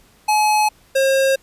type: tone pair in turn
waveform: square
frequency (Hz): 850 / 537.2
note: G#5 / C5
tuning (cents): +40 / +46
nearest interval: minor sixth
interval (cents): 794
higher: first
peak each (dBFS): -14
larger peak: neither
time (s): 0.28-0.69 / 0.95-1.36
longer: neither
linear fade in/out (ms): 10
effects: pink hiss -53 dBFS RMS until 1.42 s + resampled to 32000 Hz